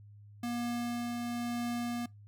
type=tone with tremolo; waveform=square; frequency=238.8 Hz; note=A#3; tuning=42 cents sharp; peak=-33 dBFS; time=0.43-2.06 s; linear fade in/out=5 ms; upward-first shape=triangle; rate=1 Hz; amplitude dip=25%; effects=noise-tail reverb RT60 0.2 s tail -24 dB re dry + added 103 Hz sine -51 dBFS peak until 2.27 s